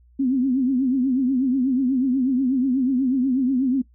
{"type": "tone with vibrato", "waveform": "sine", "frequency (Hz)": 260, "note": "C4", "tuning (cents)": -11, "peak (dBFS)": -17, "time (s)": [0.19, 3.82], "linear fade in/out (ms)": 10, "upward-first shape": "triangle", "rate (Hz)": 8.2, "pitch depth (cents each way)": 130, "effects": ["noise-tail reverb RT60 0.1 s tail -18 dB re dry", "added 60 Hz sine -51 dBFS peak until 3.94 s"]}